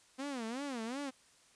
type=tone with vibrato; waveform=sawtooth; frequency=252.7 Hz; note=B3; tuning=40 cents sharp; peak=-34 dBFS; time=0.18-1.11 s; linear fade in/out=20 ms; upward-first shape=sine; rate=2.7 Hz; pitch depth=230 cents each way; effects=white hiss -65 dBFS RMS until 1.55 s + resampled to 22050 Hz